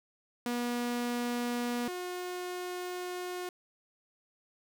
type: tone pair in turn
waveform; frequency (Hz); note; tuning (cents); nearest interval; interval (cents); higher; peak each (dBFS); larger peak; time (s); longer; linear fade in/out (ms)
sawtooth; 241.4 / 360.3; B3 / F#4; -39 / -46; perfect fifth; 693; second; -27 / -32; first; 0.46-1.88 / 1.88-3.49; second; 2
effects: none